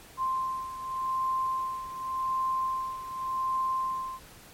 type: beating tone pair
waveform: sine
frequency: 1046.5 / 1047.37 Hz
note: C6 / C6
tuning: 0 / +1 cents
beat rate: 0.87 Hz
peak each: -29 / -34 dBFS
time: 0.17-4.2 s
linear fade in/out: 50 ms
effects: pink hiss -51 dBFS RMS until 4.53 s + MP3 64 kbps